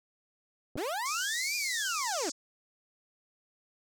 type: clicks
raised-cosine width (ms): 2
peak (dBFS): -26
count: 2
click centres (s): 0.756 / 0.764
type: linear two-way sweep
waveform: 30% pulse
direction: up then down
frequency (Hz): 256.7 to 2448 to 256.7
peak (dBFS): -29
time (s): 0.77-2.3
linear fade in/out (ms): 10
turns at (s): 1.56
type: band-pass noise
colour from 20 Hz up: pink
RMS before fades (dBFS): -38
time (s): 1.05-2.32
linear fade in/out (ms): 10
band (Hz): 4700 to 7800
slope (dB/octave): 48
effects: none